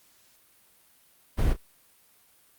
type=noise with echo; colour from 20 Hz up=brown; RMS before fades=-23 dBFS; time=1.37-1.54 s; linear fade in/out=20 ms; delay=31 ms; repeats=1; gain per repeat=-13 dB; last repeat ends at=1.571 s; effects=white hiss -61 dBFS RMS until 2.58 s + Opus 48 kbps